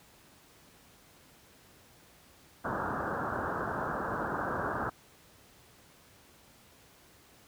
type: low-pass noise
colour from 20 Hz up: white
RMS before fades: -34 dBFS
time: 2.64-4.9 s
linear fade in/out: 10 ms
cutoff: 1600 Hz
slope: 96 dB/octave
effects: pink hiss -59 dBFS RMS until 7.47 s + high-pass 60 Hz 12 dB/octave